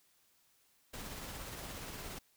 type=noise with tremolo; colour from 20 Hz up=pink; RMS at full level=-44 dBFS; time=0.93-2.19 s; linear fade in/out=10 ms; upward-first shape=triangle; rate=17 Hz; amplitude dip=30%; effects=white hiss -71 dBFS RMS until 2.36 s